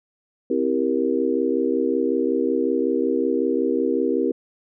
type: chord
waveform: sine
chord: C dominant seventh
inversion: none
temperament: just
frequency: 261.6 / 327 / 392.4 / 470.9 Hz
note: C4 / E4 / G4 / Bb4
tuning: 0 / -14 / +2 / +18 cents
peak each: -24 dBFS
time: 0.5-4.32 s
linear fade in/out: 5 ms
effects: none